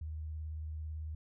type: tone with vibrato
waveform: sine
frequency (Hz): 77.78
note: D#2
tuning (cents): 0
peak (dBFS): -38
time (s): 0.01-1.15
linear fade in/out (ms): 5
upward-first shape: sine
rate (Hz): 18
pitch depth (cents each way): 31
effects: none